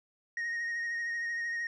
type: tone with vibrato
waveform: sine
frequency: 1867 Hz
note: A#6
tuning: 2 cents sharp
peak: -29 dBFS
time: 0.37-1.67 s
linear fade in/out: 2 ms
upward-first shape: triangle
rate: 13 Hz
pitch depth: 24 cents each way
effects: tanh soft clip ceiling -31 dBFS